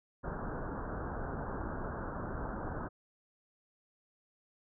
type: low-pass noise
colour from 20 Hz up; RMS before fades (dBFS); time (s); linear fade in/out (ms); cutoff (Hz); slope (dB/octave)
pink; -39; 0.23-2.89; 20; 1600; 96
effects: none

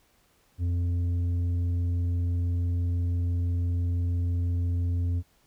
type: tone with tanh clipping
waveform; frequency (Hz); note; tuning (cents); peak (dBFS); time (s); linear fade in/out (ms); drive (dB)
sine; 87.4; F2; +2; -25; 0.58-5.23; 50; 6
effects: pink hiss -65 dBFS RMS until 5.46 s

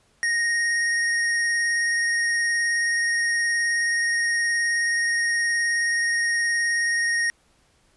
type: tone with vibrato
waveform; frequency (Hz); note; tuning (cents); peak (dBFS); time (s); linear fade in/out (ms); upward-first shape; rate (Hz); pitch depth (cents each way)
square; 1864.7; A#6; 0; -21; 0.23-7.3; 0; sine; 19; 10
effects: pink hiss -62 dBFS RMS until 7.96 s + resampled to 24000 Hz

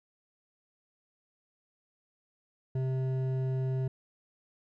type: tone with hard clipping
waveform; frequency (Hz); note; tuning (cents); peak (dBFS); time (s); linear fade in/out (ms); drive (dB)
sine; 130.81; C3; 0; -30; 2.75-3.88; 5; 9
effects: none

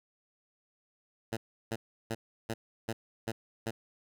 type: tone bursts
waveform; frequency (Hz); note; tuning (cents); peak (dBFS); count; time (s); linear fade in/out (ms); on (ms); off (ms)
10% pulse; 113.5; A#2; -46; -24; 7; 1.32-3.71; 10; 50; 340
effects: none

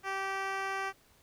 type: tone with band-pass filter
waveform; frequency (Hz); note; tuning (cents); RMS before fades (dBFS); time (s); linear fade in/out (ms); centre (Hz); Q
10% pulse; 388.1; G4; -17; -35; 0.03-0.93; 50; 1200; 0.52
effects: pink hiss -64 dBFS RMS until 1.22 s

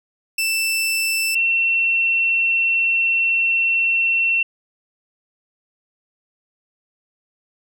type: tone pair in turn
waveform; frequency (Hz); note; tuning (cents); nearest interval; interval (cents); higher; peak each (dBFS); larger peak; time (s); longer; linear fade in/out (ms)
sawtooth / sine; 2661 / 2709; E7 / E7; +16 / +47; unison; 31; second; -15; neither; 0.38-1.35 / 1.35-4.43; second; 5
effects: none

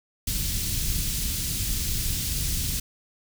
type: band-stop noise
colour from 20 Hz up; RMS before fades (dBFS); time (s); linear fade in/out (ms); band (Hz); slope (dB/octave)
pink; -27; 0.27-2.8; 5; 140 to 4200; 12
effects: none

